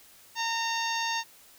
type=harmonic tone; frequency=916 Hz; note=A#5; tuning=31 cents flat; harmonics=1 / 2 / 3 / 4 / 5 / 6 / 7; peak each=-31 / -34 / -36 / -37 / -38 / -39 / -39 dBFS; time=0.35-1.24 s; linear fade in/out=50 ms; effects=white hiss -55 dBFS RMS until 1.58 s